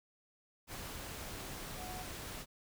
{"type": "tone in noise", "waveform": "sine", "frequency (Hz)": 734, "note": "F#5", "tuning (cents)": -14, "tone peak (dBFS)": -46, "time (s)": [1.76, 2.06], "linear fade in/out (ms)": 50, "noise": "pink", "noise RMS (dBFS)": -45, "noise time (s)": [0.67, 2.46], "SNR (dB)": -4, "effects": []}